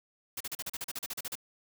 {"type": "noise bursts", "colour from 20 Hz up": "white", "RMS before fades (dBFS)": -37, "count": 14, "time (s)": [0.37, 1.354], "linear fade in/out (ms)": 5, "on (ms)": 35, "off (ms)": 38, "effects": []}